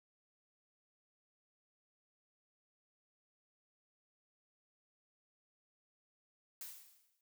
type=noise with exponential decay; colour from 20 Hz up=blue; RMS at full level=-45 dBFS; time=6.61-7.21 s; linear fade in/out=1 ms; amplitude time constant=130 ms; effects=noise-tail reverb RT60 0.1 s tail -19 dB re dry